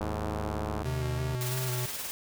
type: tone with pitch glide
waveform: sawtooth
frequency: 78.4 to 75.51 Hz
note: D#2 to D2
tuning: +14 to +49 cents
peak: -30 dBFS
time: 0.01-1.35 s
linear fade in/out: 0 ms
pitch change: -65 cents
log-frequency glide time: 0.39-0.61 s
type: click train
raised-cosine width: 1 ms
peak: -21 dBFS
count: 87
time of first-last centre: 0.01-0.821 s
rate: 106 Hz
type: tone with vibrato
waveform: square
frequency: 126.6 Hz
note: B2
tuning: 43 cents sharp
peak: -31 dBFS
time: 0.85-1.86 s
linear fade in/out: 5 ms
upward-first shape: square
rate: 3 Hz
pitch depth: 27 cents each way
type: noise with tremolo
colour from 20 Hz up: white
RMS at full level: -35 dBFS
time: 1.41-2.11 s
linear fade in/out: 0 ms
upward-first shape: sine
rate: 19 Hz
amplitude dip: 35%
effects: none